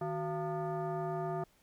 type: tone with frequency modulation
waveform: sine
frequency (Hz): 156.2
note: D#3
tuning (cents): +7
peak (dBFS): -33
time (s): 0.01-1.44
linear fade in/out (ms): 5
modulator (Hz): 530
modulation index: 1.5
effects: pink hiss -68 dBFS RMS until 1.62 s